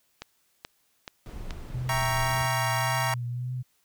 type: click train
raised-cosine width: 0.2 ms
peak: -19 dBFS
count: 4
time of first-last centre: 0.22-1.508 s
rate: 2.33 Hz
type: noise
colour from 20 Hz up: brown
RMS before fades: -37 dBFS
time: 1.26-2.46 s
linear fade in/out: 0 ms
type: tone with vibrato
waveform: sine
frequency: 123.47 Hz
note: B2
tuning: in tune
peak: -29 dBFS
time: 1.73-3.63 s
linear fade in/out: 20 ms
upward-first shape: triangle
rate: 1.8 Hz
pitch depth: 53 cents each way
type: chord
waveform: 25% pulse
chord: E diminished seventh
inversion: none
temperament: equal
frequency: 659.3 / 784 / 932.3 / 1108.7 Hz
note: E5 / G5 / Bb5 / Db6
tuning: 0 / 0 / 0 / 0 cents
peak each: -29 / -30 / -25 / -29 dBFS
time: 1.89-3.14 s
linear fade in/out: 2 ms
effects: white hiss -69 dBFS RMS until 3.84 s